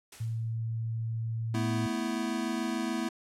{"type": "noise with exponential decay", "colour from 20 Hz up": "white", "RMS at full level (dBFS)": -45, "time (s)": [0.12, 0.58], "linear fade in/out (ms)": 5, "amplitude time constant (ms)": 99}
{"type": "tone", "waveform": "sine", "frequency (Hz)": 113.4, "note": "A#2", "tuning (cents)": -47, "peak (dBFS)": -30, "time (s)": [0.2, 1.87], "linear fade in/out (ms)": 10}
{"type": "chord", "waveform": "square", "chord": "A suspended second", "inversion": "none", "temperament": "equal", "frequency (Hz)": [220, 246.9, 329.6], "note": ["A3", "B3", "E4"], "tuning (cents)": [0, 0, 0], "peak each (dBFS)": -35, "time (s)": [1.54, 3.09], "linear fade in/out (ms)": 5}
{"effects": ["low-pass 10000 Hz 12 dB/octave"]}